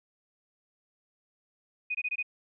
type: tone bursts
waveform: sine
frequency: 2489 Hz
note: D#7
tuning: in tune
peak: -28 dBFS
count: 5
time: 1.9-2.228 s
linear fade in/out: 10 ms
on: 48 ms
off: 22 ms
effects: none